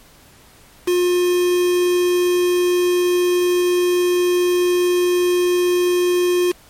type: tone with quantisation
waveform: triangle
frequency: 356.5 Hz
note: F4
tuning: 36 cents sharp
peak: -12 dBFS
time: 0.87-6.52 s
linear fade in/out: 10 ms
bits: 4
effects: pink hiss -48 dBFS RMS until 6.69 s + MP3 64 kbps